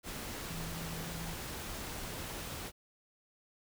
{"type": "tone in noise", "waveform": "sine", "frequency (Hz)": 164.81, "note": "E3", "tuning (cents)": 0, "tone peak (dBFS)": -43, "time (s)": [0.47, 1.36], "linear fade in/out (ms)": 50, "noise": "pink", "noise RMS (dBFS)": -42, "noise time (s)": [0.03, 2.72], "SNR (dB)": -4, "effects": []}